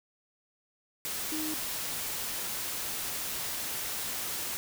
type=tone in noise; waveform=sine; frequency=311.1 Hz; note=D#4; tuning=in tune; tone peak=-34 dBFS; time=1.32-1.54 s; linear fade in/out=0 ms; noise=white; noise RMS=-35 dBFS; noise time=1.05-4.57 s; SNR=-2 dB; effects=none